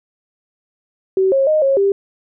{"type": "tone with pitch steps", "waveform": "sine", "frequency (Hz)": [380.6, 541, 618, 544, 395.9], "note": ["F#4", "C#5", "D#5", "C#5", "G4"], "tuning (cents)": [49, -42, -12, -33, 17], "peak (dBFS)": -11, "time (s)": [1.17, 1.92], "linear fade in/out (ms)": 2, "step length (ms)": 150, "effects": []}